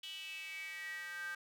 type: tone with high-pass filter sweep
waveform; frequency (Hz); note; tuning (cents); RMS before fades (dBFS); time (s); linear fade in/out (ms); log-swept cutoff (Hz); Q
square; 174.61; F3; 0; -45; 0.03-1.35; 5; 3100 to 1500; 8.4
effects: none